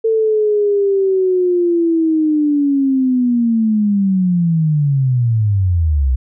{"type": "linear sweep", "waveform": "sine", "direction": "down", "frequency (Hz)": [450, 61.1], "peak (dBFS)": -11, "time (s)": [0.04, 6.16], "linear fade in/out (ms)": 10, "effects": []}